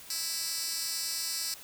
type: tone with high-pass filter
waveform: 10% pulse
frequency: 329 Hz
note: E4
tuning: 3 cents flat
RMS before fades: -34 dBFS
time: 0.1-1.54 s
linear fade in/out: 2 ms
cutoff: 5500 Hz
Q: 1.5
effects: white hiss -49 dBFS RMS until 1.63 s